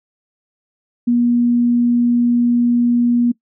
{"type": "tone", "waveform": "sine", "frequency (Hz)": 240, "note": "B3", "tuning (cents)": -49, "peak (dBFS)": -11, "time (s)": [1.07, 3.32], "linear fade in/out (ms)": 10, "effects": ["noise-tail reverb RT60 0.1 s tail -21 dB re dry"]}